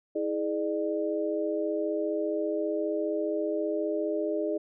sine tone cluster, 324.1 / 419 / 600 Hz, E4 / G#4 / D5, -29 / +15 / +37 cents, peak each -31 dBFS, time 0.15-4.58 s, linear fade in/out 10 ms, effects none

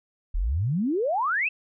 sine exponential sweep, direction up, 35.45 to 2721 Hz, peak -22 dBFS, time 0.34-1.49 s, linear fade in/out 10 ms, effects none

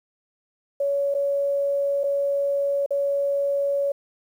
sine tone with dropouts, 562 Hz, C#5, 24 cents sharp, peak -20 dBFS, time 0.8-3.92 s, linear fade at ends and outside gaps 5 ms, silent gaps 1.142-1.148 / 2.035-2.039 / 2.862-2.906 s, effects 9-bit

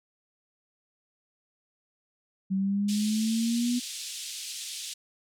sine exponential sweep, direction up, 190 to 246.6 Hz, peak -24 dBFS, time 2.5-3.8 s, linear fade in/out 20 ms
pink band-pass noise, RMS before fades -38 dBFS, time 2.88-4.94 s, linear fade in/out 10 ms, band 3100 to 10000 Hz, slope 24 dB/octave
effects none

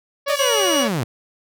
harmonic tone, 564 Hz, C#5, 30 cents sharp, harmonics 1 / 2 / 3 / 4 / 5 / 6 / 7 / 8 / 9 / 10, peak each -21 / -27 / -31 / -33 / -35 / -37 / -38 / -39 / -40 / -41 dBFS, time 0.26-0.89 s, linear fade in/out 20 ms
white noise with exponential decay, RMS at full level -33 dBFS, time 0.28-0.45 s, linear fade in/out 2 ms, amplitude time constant 35 ms
sawtooth linear sweep, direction down, 622.3 to 104.3 Hz, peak -16 dBFS, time 0.29-1.04 s, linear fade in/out 10 ms
25% pulse tone, 2900 Hz, F#7, 35 cents flat, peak -17 dBFS, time 0.36-0.86 s, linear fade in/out 50 ms
effects none

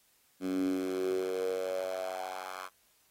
10% pulse tone with high-pass filter sweep, 93.2 Hz, F#2, 13 cents sharp, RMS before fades -34 dBFS, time 0.4-2.7 s, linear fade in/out 50 ms, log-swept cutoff 240 to 1000 Hz, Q 7.3, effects white hiss -68 dBFS RMS until 3.1 s + AAC 48 kbps

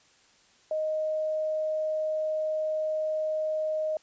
sine tone, 622.3 Hz, D#5, in tune, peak -26 dBFS, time 0.71-3.97 s, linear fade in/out 2 ms, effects white hiss -61 dBFS RMS until 4.02 s + resampled to 16000 Hz

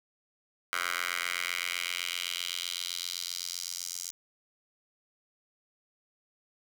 10% pulse tone with high-pass filter sweep, 87.8 Hz, F2, 10 cents sharp, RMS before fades -35 dBFS, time 0.73-4.11 s, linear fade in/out 0 ms, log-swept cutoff 1500 to 6200 Hz, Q 2.2, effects none

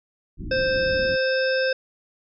pink low-pass noise, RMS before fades -33 dBFS, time 0.37-1.18 s, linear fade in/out 50 ms, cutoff 360 Hz, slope 96 dB/octave
harmonic tone, 523.3 Hz, C5, in tune, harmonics 1 / 3 / 5 / 7 / 9 / 10, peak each -21 / -25 / -33 / -37 / -41 / -32 dBFS, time 0.51-1.73 s, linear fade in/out 5 ms
effects none

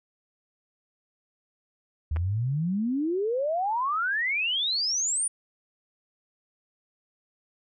sine exponential sweep, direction up, 73.9 to 9630 Hz, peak -24 dBFS, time 2.11-5.28 s, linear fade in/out 5 ms
clicks, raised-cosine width 0.5 ms, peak -24 / -24 dBFS, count 2, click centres 2.162 / 2.168 s
effects none

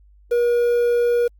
triangle tone with quantisation, 479 Hz, A#4, 47 cents sharp, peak -13 dBFS, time 0.31-1.28 s, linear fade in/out 10 ms, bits 7, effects added 50 Hz sine -48 dBFS peak until 1.39 s + Opus 48 kbps

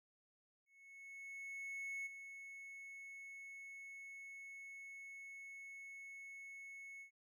triangle tone with ADSR envelope, 2200 Hz, C#7, 14 cents flat, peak -40 dBFS, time 0.66-7.11 s, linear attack 1400 ms, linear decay 17 ms, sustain -9 dB, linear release 100 ms, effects none

